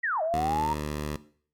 sine linear two-way sweep, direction down then up, 1975.5 to 618 to 951 Hz, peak -25 dBFS, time 0.03-0.74 s, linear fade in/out 10 ms, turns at 0.22 s
10% pulse tone with pitch glide, 77.78 to 74.74 Hz, D#2 to D2, 0 to +31 cents, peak -22 dBFS, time 0.34-1.16 s, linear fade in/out 0 ms, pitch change -69 cents, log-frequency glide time 0.52-0.83 s
effects noise-tail reverb RT60 0.5 s tail -17 dB re dry + Opus 48 kbps

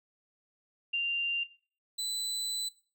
sine / 30% pulse tone pair in turn, 2784 / 3994 Hz, F7 / B7, -6 / +19 cents, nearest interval tritone, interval 625 cents, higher second, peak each -27 / -30 dBFS, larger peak first, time 0.93-1.44 / 1.98-2.69 s, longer second, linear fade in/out 10 ms, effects noise-tail reverb RT60 0.4 s tail -18 dB re dry

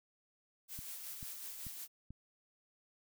blue noise with tremolo, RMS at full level -45 dBFS, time 0.68-1.88 s, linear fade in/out 50 ms, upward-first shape sine, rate 5.4 Hz, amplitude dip 35%
click train, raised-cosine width 5 ms, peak -36 dBFS, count 4, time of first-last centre 0.79-2.106 s, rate 2.28 Hz
effects none

